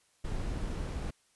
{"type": "noise", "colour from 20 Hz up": "brown", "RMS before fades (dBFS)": -35, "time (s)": [0.24, 1.11], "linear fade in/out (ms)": 10, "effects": ["white hiss -69 dBFS RMS until 1.35 s", "resampled to 24000 Hz"]}